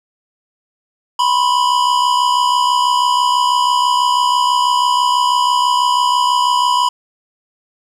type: tone pair together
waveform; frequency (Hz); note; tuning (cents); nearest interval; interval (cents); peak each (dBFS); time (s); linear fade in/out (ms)
square; 985 / 1051.1; B5 / C6; -5 / +8; minor second; 113; -13 / -19; 1.19-6.89; 5
effects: low-pass 7000 Hz 12 dB/octave + 8-bit

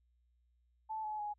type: tone with pitch steps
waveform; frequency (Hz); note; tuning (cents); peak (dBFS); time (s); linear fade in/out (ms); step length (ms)
sine; 874 / 853.5 / 833.6; A5 / G#5 / G#5; -12 / +47 / +6; -37; 0.89-1.34; 20; 150
effects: added 60 Hz sine -70 dBFS peak until 1.38 s

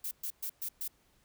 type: noise bursts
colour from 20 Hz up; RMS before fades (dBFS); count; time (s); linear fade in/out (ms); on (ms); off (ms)
violet; -37; 5; 0.04-0.88; 5; 72; 120
effects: pink hiss -69 dBFS RMS until 1.24 s

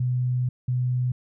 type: tone pair in turn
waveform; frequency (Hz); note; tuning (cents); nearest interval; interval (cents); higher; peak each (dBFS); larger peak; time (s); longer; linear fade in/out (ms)
sine; 125.3 / 125.3; B2 / B2; +25 / +25; unison; 0; neither; -21; neither; 0-0.49 / 0.68-1.12; first; 5
effects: none

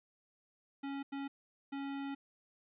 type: tone bursts at uneven times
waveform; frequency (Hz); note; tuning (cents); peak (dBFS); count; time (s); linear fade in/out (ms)
square; 277.2; C#4; 0; -39; 3; 0.83-1.03 / 1.12-1.28 / 1.72-2.15; 10
effects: resampled to 8000 Hz + 13-bit

